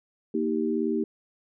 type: chord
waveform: sine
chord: Eb major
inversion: second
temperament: equal with one note detuned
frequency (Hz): 233.1 / 314.6 / 392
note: Bb3 / Eb4 / G4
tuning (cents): 0 / +19 / 0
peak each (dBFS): -28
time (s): 0.34-1.04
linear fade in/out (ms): 5
effects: none